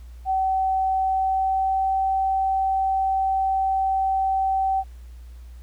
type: tone with pitch glide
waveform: sine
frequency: 763 to 769.6 Hz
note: G5 to G5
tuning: -47 to -32 cents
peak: -19 dBFS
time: 0.25-4.84 s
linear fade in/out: 50 ms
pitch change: +15 cents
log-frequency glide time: 1.02-1.98 s
effects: added 60 Hz sine -38 dBFS peak until 5.62 s + pink hiss -59 dBFS RMS until 5.62 s